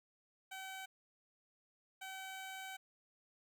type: tone bursts at uneven times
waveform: 15% pulse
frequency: 764 Hz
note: G5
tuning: 45 cents flat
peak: -39 dBFS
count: 2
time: 0.51-0.86 / 2.01-2.77 s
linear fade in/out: 10 ms
effects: none